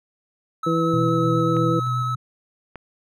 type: tone with vibrato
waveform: triangle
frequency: 1293 Hz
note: E6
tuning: 34 cents flat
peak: -22 dBFS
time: 0.63-2.15 s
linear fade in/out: 5 ms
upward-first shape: sine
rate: 8.3 Hz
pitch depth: 14 cents each way
type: harmonic tone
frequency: 164.81 Hz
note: E3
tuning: in tune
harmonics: 1 / 2 / 3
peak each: -23 / -22 / -24 dBFS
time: 0.66-1.8 s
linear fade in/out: 10 ms
type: tone with tremolo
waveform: sine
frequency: 123.47 Hz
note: B2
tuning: in tune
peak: -22 dBFS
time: 0.93-2.16 s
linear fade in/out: 10 ms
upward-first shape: square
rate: 3.2 Hz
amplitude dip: 25%
type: clicks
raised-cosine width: 0.5 ms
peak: -21 dBFS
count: 2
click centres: 1.567 / 2.757 s
effects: none